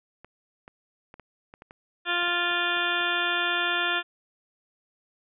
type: clicks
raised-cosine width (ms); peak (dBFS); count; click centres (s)
0.5; -30; 12; 0.246 / 0.679 / 1.141 / 1.197 / 1.539 / 1.621 / 1.709 / 2.228 / 2.281 / 2.513 / 2.77 / 3.01
type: harmonic tone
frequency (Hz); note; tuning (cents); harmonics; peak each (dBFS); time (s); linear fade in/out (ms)
349.2; F4; 0; 1 / 2 / 3 / 4 / 5 / 7 / 8 / 9 / 10; -35 / -34 / -35 / -29 / -29 / -33 / -35 / -35 / -32; 2.05-4.03; 50
effects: none